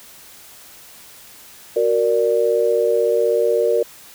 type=chord; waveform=sine; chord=Gb augmented; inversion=none; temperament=equal; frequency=370 / 466.2 / 587.3 Hz; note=Gb4 / Bb4 / D5; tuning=0 / 0 / 0 cents; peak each=-22 / -16 / -20 dBFS; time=1.76-3.83 s; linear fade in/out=5 ms; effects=white hiss -43 dBFS RMS until 4.14 s